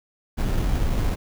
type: noise with sample-and-hold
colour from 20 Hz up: brown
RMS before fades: -22 dBFS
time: 0.37-1.16 s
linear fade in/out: 20 ms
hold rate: 3150 Hz
effects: none